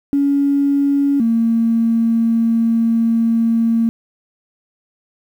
triangle tone pair in turn, 281.3 / 228.8 Hz, C#4 / A#3, +26 / -32 cents, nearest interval major third, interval 358 cents, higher first, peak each -8 dBFS, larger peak neither, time 0.13-1.2 / 1.2-3.89 s, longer second, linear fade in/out 0 ms, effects tanh soft clip ceiling -10 dBFS + 8-bit

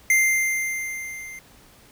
square tone with level ramp, 2093 Hz, C7, in tune, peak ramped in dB -15 to -37 dBFS, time 0.1-1.39 s, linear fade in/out 2 ms, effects pink hiss -52 dBFS RMS until 1.91 s

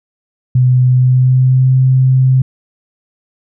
sine tone with pitch glide, 126.6 to 130.31 Hz, B2 to C3, +43 to -7 cents, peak -6 dBFS, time 0.55-2.42 s, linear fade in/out 5 ms, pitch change +50 cents, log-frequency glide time 0.89-1.75 s, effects none

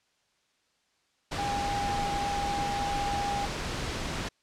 sine tone in noise, 808 Hz, G#5, 48 cents flat, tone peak -29 dBFS, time 1.38-3.46 s, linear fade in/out 10 ms, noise pink, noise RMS -33 dBFS, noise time 1.31-4.29 s, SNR +1 dB, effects white hiss -71 dBFS RMS until 4.42 s + low-pass 6000 Hz 12 dB/octave

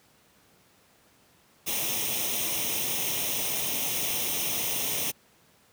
white noise with comb filter, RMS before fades -29 dBFS, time 1.66-5.12 s, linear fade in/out 20 ms, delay 0.33 ms, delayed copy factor +0.7, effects pink hiss -61 dBFS RMS until 5.72 s + high-pass 100 Hz 12 dB/octave

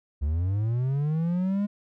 triangle linear sweep, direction up, 68.4 to 207.7 Hz, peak -21 dBFS, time 0.21-1.67 s, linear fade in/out 20 ms, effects none

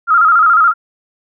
sine tone with vibrato, 1326 Hz, E6, 10 cents sharp, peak -6 dBFS, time 0.07-0.74 s, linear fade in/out 50 ms, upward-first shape square, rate 14 Hz, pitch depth 78 cents each way, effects none

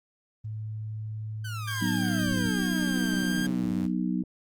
sine tone with pitch glide, 108.4 to 107.65 Hz, A2 to A2, -25 to -37 cents, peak -32 dBFS, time 0.44-2.5 s, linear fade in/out 10 ms, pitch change -12 cents, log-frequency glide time 2.22-2.33 s
sawtooth exponential sweep, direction down, 1556 to 87.31 Hz, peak -34 dBFS, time 1.44-3.87 s, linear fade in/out 10 ms
sawtooth tone with vibrato, 1596 Hz, G6, 31 cents sharp, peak -28 dBFS, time 1.67-3.47 s, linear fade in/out 10 ms, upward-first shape triangle, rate 1.2 Hz, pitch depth 21 cents each way
harmonic tone, 61.74 Hz, B1, in tune, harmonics 3 / 4 / 5, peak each -28 / -30 / -32 dBFS, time 1.81-4.23 s, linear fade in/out 10 ms
effects Opus 24 kbps

